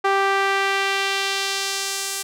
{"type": "tone with band-pass filter sweep", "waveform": "sawtooth", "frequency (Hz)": 392, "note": "G4", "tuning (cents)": 0, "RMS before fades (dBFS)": -22, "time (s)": [0.04, 2.23], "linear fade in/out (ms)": 10, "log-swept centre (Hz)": [1100, 8700], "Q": 0.98, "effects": []}